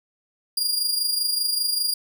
sawtooth tone with amplitude modulation, 4822 Hz, D8, 45 cents sharp, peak -16 dBFS, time 0.57-1.94 s, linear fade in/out 5 ms, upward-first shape sine, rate 25.1 Hz, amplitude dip 55%, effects none

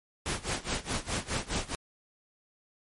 pink noise with tremolo, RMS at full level -30 dBFS, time 0.26-1.75 s, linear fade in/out 0 ms, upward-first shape sine, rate 4.8 Hz, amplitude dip 90%, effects MP3 48 kbps

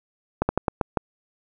slowing click train, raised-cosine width 1 ms, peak -6 dBFS, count 6, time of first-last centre 0.42-0.972 s, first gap 70 ms, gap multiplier 1.23, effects none

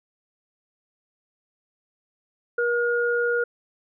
sine tone pair together, 476.6 / 1430.3 Hz, A#4 / F6, +38 / +41 cents, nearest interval octave + perfect fifth, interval 1903 cents, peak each -22 / -24 dBFS, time 2.58-3.44 s, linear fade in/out 5 ms, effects none

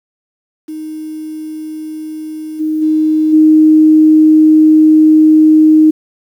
sine tone with level steps, 311.1 Hz, D#4, in tune, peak -21 / -12 / -8 / -3 dBFS, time 0.68-5.91 s, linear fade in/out 10 ms, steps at 2.59 / 2.81 / 3.32 s, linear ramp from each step 20 ms, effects 7-bit

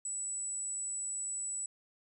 sine tone, 7902 Hz, B8, in tune, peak -35 dBFS, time 0.05-1.66 s, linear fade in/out 2 ms, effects none

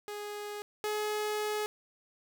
sawtooth tone pair in turn, 414.9 / 422.9 Hz, G#4 / G#4, -2 / +31 cents, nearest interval unison, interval 33 cents, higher second, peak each -34 / -27 dBFS, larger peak second, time 0.08-0.62 / 0.84-1.66 s, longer second, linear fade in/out 0 ms, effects 10-bit

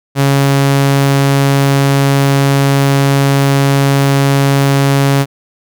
sawtooth tone, 138.59 Hz, C#3, in tune, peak -4 dBFS, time 0.15-5.26 s, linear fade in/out 50 ms, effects none

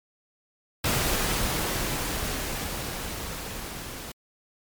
pink noise with level ramp, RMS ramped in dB -24 to -38 dBFS, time 0.84-4.12 s, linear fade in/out 5 ms, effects MP3 96 kbps

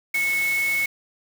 sine tone in noise, 2200 Hz, C#7, 14 cents flat, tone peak -20 dBFS, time 0.14-0.86 s, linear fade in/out 5 ms, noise white, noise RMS -33 dBFS, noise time 0.14-0.86 s, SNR +10 dB, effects none

